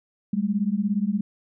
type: beating tone pair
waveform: sine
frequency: 196 / 213 Hz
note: G3 / G#3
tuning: 0 / +44 cents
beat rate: 17 Hz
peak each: -24 dBFS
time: 0.33-1.21 s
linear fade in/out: 5 ms
effects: none